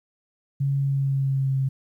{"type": "tone with pitch glide", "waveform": "sine", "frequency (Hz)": [138.59, 134.1], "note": ["C#3", "C3"], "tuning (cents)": [0, 43], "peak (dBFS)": -20, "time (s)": [0.6, 1.69], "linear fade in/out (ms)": 10, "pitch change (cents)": -57, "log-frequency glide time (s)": [0.79, 1.58], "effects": ["10-bit"]}